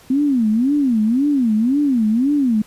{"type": "tone with vibrato", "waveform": "sine", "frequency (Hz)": 250.4, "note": "B3", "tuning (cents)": 24, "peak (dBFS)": -13, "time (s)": [0.1, 2.62], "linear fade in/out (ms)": 5, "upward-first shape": "sine", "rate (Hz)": 1.9, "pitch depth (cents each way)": 280, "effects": ["pink hiss -47 dBFS RMS until 2.66 s", "resampled to 32000 Hz"]}